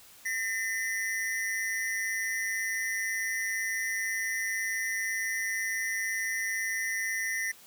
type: ring-modulated tone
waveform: square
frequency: 1923 Hz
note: B6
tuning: 47 cents flat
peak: -27 dBFS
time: 0.25-7.52 s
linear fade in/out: 10 ms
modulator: 101 Hz
effects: white hiss -54 dBFS RMS until 7.66 s